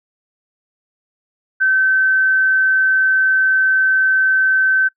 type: tone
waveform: sine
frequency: 1538 Hz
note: G6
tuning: 33 cents flat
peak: -11 dBFS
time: 1.6-4.89 s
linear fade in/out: 20 ms
effects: noise-tail reverb RT60 0.1 s tail -23 dB re dry